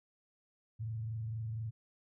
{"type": "tone with frequency modulation", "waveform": "sine", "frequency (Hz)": 111.7, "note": "A2", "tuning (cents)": 27, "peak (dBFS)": -36, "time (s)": [0.79, 1.71], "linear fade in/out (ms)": 20, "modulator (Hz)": 24.2, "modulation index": 0.33, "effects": []}